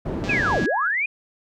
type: low-pass noise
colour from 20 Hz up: white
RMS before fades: -27 dBFS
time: 0.05-0.65 s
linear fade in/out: 10 ms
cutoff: 370 Hz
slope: 12 dB/octave
type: click train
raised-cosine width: 0.2 ms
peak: -19 dBFS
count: 83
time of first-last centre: 0.24-0.658 s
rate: 196 Hz
type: tone with tremolo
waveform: sine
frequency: 1661.2 Hz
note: G#6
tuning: in tune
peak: -24 dBFS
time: 0.27-0.92 s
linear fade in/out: 50 ms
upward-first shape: sine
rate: 5.4 Hz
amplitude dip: 25%
type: linear two-way sweep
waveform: sine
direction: down then up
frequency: 2637 to 146.1 to 2507 Hz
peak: -20 dBFS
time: 0.29-1.06 s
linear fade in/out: 5 ms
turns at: 0.63 s
effects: none